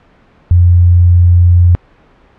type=tone; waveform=sine; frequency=87.8 Hz; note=F2; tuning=10 cents sharp; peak=-3 dBFS; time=0.51-1.75 s; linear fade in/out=0 ms; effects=pink hiss -46 dBFS RMS until 2.38 s + low-pass 2000 Hz 12 dB/octave